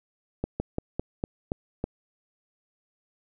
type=slowing click train; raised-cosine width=2 ms; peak=-14 dBFS; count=7; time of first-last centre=0.44-1.841 s; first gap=160 ms; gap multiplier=1.15; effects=none